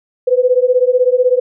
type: beating tone pair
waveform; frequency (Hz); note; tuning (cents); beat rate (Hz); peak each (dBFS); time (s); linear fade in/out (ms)
sine; 493.9 / 509.9; B4 / C5; 0 / -45; 16; -12; 0.27-1.4; 10
effects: none